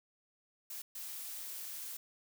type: noise bursts at uneven times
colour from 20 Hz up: blue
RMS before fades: -44 dBFS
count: 2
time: 0.7-0.82 / 0.95-1.97 s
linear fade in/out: 5 ms
effects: none

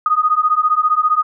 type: beating tone pair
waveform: sine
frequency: 1235 / 1250 Hz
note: D#6 / D#6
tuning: -13 / +8 cents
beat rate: 15 Hz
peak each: -15 dBFS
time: 0.06-1.23 s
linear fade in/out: 2 ms
effects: none

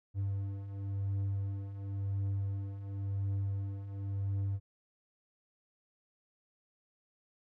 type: beating tone pair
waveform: triangle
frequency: 98 / 98.94 Hz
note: G2 / G2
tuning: 0 / +17 cents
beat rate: 0.94 Hz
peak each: -38 / -32 dBFS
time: 0.14-4.6 s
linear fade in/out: 50 ms
effects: none

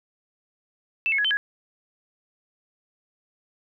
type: tone with pitch steps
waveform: sine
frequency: 2648 / 2186 / 1675 / 3082 / 1667 Hz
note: E7 / C#7 / G#6 / G7 / G#6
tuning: +7 / -25 / +14 / -30 / +6 cents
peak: -20 dBFS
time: 1.06-1.37 s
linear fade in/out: 0 ms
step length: 62 ms
effects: none

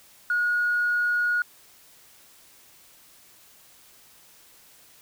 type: tone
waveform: sine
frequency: 1446 Hz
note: F#6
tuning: 40 cents flat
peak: -20 dBFS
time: 0.3-1.42 s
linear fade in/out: 2 ms
effects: tanh soft clip ceiling -16 dBFS + white hiss -54 dBFS RMS until 5.01 s

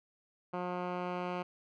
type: tone with low-pass filter sweep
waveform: 10% pulse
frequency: 179.1 Hz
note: F3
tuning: 44 cents sharp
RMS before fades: -37 dBFS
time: 0.53-1.43 s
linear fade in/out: 10 ms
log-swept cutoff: 1500 to 2300 Hz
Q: 1.1
effects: none

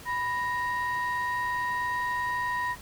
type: tone pair together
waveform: sine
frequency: 987.8 / 1864.7 Hz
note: B5 / A#6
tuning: 0 / 0 cents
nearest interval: major seventh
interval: 1100 cents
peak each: -27 / -29 dBFS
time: 0.05-2.76 s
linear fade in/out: 50 ms
effects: tanh soft clip ceiling -23 dBFS + pink hiss -47 dBFS RMS until 2.81 s

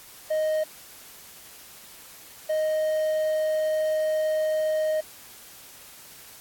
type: tone bursts at uneven times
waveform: triangle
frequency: 622.3 Hz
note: D#5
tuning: in tune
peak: -20 dBFS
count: 2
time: 0.3-0.64 / 2.49-5.01 s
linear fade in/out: 10 ms
effects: white hiss -47 dBFS RMS until 6.4 s + AAC 64 kbps

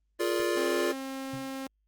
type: chord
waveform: square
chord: Bb dominant seventh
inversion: second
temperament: just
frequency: 349.6 / 419.5 / 466.2 / 582.7 Hz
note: F4 / Ab4 / Bb4 / D5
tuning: +2 / +17 / 0 / -14 cents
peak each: -30 / -34 / -35 / -34 dBFS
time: 0.19-0.93 s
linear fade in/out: 20 ms
type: tone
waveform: sawtooth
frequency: 267.6 Hz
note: C4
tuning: 39 cents sharp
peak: -31 dBFS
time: 0.57-1.67 s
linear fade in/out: 2 ms
type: tone with exponential decay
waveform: sine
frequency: 131.3 Hz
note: C3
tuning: 6 cents sharp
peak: -35 dBFS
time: 1.33-1.56 s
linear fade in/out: 5 ms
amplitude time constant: 48 ms
effects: added 51 Hz sine -70 dBFS peak until 1.87 s + Opus 32 kbps

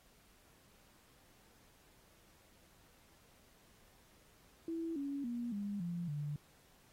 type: tone with pitch steps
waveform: sine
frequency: 329.7 / 280.5 / 238.6 / 203 / 172.65 / 146.86 Hz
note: E4 / C#4 / A#3 / G#3 / F3 / D3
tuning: 0 / +21 / +41 / -39 / -20 / 0 cents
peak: -37 dBFS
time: 4.68-6.36 s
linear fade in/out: 2 ms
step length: 280 ms
effects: pink hiss -67 dBFS RMS until 6.92 s + AAC 48 kbps

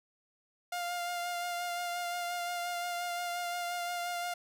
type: tone with vibrato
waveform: sawtooth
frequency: 702 Hz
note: F5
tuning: 9 cents sharp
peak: -30 dBFS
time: 0.72-4.34 s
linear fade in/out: 5 ms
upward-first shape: sine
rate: 5.7 Hz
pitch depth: 18 cents each way
effects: none

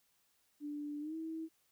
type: tone with pitch glide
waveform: sine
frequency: 293.7 to 322.1 Hz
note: D4 to E4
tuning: 0 to -40 cents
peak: -39 dBFS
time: 0.6-1.49 s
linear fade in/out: 50 ms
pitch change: +160 cents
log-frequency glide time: 1-1.15 s
effects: white hiss -75 dBFS RMS until 1.71 s

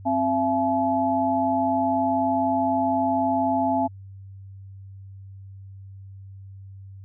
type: tone cluster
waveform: sine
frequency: 263.2 / 676 / 856 Hz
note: C4 / E5 / A5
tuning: +10 / +43 / -48 cents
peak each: -24 dBFS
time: 0.05-3.88 s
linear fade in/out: 20 ms
effects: added 97 Hz sine -39 dBFS peak until 7.04 s

